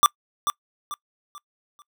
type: tone with echo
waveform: square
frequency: 1174.7 Hz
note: D6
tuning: in tune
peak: -12 dBFS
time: 0.03-0.06 s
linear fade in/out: 0 ms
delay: 440 ms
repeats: 4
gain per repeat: -9 dB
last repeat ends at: 1.82 s
effects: noise-tail reverb RT60 0.1 s tail -24 dB re dry